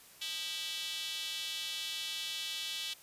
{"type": "tone with high-pass filter", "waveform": "square", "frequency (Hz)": 177.4, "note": "F3", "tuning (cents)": 27, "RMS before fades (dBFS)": -39, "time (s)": [0.21, 2.94], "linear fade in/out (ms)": 10, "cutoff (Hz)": 3300, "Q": 3.5, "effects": ["white hiss -57 dBFS RMS until 3.02 s", "resampled to 32000 Hz"]}